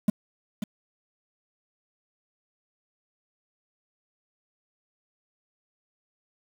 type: tone with echo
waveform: triangle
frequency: 207.7 Hz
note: G#3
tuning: in tune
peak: -14 dBFS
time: 0.08-0.1 s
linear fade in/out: 5 ms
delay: 540 ms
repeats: 1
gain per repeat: -10 dB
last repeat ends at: 0.64 s
effects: 7-bit

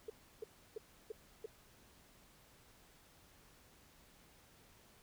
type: tone bursts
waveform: sine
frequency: 437.8 Hz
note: A4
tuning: 9 cents flat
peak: -40 dBFS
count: 5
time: 0.08-1.46 s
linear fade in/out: 5 ms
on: 20 ms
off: 320 ms
effects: pink hiss -65 dBFS RMS until 5.02 s

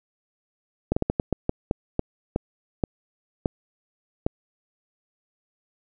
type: slowing click train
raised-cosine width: 2 ms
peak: -8 dBFS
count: 13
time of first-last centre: 0.92-4.265 s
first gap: 45 ms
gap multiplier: 1.3
effects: none

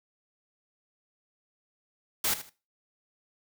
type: noise with echo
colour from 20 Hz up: white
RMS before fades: -27 dBFS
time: 2.24-2.34 s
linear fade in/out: 5 ms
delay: 78 ms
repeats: 2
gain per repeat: -13 dB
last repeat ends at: 2.496 s
effects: noise-tail reverb RT60 0.3 s tail -17 dB re dry

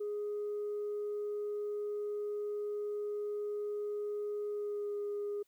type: tone with pitch glide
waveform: sine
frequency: 415.3 to 410.5 Hz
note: G#4 to G#4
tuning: 0 to -20 cents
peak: -33 dBFS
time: 0-5.43 s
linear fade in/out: 10 ms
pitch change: -20 cents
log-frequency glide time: 4.49-4.96 s
effects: tanh soft clip ceiling -32 dBFS + white hiss -75 dBFS RMS until 5.47 s

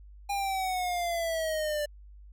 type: exponential sweep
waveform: square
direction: down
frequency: 810 to 587.3 Hz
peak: -29 dBFS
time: 0.29-1.86 s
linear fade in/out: 10 ms
effects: added 50 Hz sine -47 dBFS peak until 2.32 s

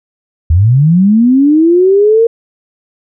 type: linear sweep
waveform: sine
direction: up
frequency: 74.9 to 466.2 Hz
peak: -4 dBFS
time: 0.5-2.27 s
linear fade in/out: 5 ms
effects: none

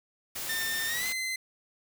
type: noise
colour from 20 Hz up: white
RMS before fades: -36 dBFS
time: 0.35-1.13 s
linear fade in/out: 10 ms
type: tone with pitch glide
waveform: sawtooth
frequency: 1802 to 2058 Hz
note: A6 to C7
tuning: +41 to -29 cents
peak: -27 dBFS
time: 0.49-1.36 s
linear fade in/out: 5 ms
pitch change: +230 cents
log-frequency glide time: 0.86-1.08 s
effects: none

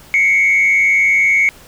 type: tone with frequency modulation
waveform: sine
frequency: 2200 Hz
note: C#7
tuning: 14 cents flat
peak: -8 dBFS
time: 0.14-1.49 s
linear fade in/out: 0 ms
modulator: 100 Hz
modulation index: 0.73
effects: tanh soft clip ceiling -6 dBFS + pink hiss -42 dBFS RMS until 1.67 s

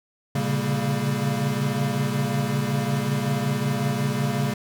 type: tone cluster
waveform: square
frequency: 117.7 / 138.2 / 143.6 / 198.9 / 231 Hz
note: A#2 / C#3 / D3 / G3 / A#3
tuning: +17 / -5 / -39 / +25 / -16 cents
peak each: -33 / -26 / -32 / -30 / -30 dBFS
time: 0.35-4.54 s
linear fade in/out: 5 ms
effects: none

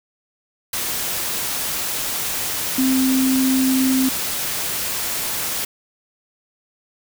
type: tone in noise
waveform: sine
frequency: 262 Hz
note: C4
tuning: 2 cents sharp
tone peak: -15 dBFS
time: 2.78-4.09 s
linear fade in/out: 5 ms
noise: white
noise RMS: -24 dBFS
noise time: 0.73-5.65 s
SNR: +6 dB
effects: none

